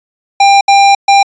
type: tone bursts at uneven times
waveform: square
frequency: 796 Hz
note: G5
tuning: 26 cents sharp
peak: -4 dBFS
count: 3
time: 0.4-0.61 / 0.68-0.95 / 1.08-1.23 s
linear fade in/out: 5 ms
effects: resampled to 16000 Hz

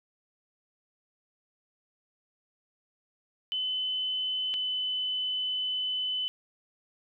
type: tone pair in turn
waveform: sine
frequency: 3028 / 3016 Hz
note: F#7 / F#7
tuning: +39 / +32 cents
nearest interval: unison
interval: 7 cents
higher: first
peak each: -28 / -28 dBFS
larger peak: neither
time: 3.52-4.54 / 4.54-6.28 s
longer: second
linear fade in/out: 0 ms
effects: none

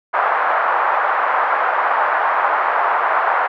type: band-pass noise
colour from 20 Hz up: pink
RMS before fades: -17 dBFS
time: 0.13-3.48 s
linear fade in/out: 20 ms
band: 730 to 1500 Hz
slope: 24 dB/octave
effects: none

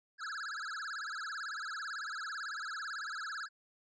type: tone with vibrato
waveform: square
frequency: 1480 Hz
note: F#6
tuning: in tune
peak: -39 dBFS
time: 0.18-3.49 s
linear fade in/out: 50 ms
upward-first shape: sine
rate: 18 Hz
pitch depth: 250 cents each way
effects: resampled to 16000 Hz

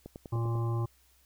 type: click train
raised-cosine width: 2 ms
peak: -29 dBFS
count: 6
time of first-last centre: 0.06-0.555 s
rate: 10.1 Hz
type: harmonic tone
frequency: 116.1 Hz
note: A#2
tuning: 7 cents flat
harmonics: 1 / 3 / 5 / 7 / 9 / 10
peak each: -28 / -38 / -48 / -45 / -43 / -51 dBFS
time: 0.32-0.86 s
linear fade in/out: 10 ms
effects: added 64 Hz sine -66 dBFS peak until 1.25 s + white hiss -66 dBFS RMS until 1.25 s

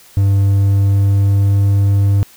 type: tone with pitch glide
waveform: triangle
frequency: 98.8 to 99.72 Hz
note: G2 to G2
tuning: +14 to +30 cents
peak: -7 dBFS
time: 0.17-2.23 s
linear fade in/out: 0 ms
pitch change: +16 cents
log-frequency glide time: 0.36-1.68 s
effects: white hiss -44 dBFS RMS until 2.36 s

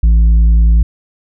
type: tone with tanh clipping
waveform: sine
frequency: 55.6 Hz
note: A1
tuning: 19 cents sharp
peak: -6 dBFS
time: 0.03-0.83 s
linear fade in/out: 5 ms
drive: 5 dB
effects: none

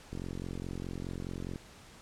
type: click train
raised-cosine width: 3 ms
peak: -26 dBFS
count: 65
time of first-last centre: 0.13-1.559 s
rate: 44.8 Hz
effects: pink hiss -54 dBFS RMS until 2.01 s + low-pass 9000 Hz 12 dB/octave

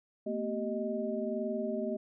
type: tone cluster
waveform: sine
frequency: 223.7 / 245.3 / 388.7 / 621 Hz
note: A3 / B3 / G4 / D#5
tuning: +29 / -12 / -15 / -3 cents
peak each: -36 / -39 / -37 / -36 dBFS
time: 0.26-1.97 s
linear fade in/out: 10 ms
effects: none

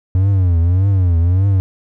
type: tone with vibrato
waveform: triangle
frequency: 90.8 Hz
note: F#2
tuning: 32 cents flat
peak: -8 dBFS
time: 0.15-1.6 s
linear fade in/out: 0 ms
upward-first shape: triangle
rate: 1.7 Hz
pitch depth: 180 cents each way
effects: none

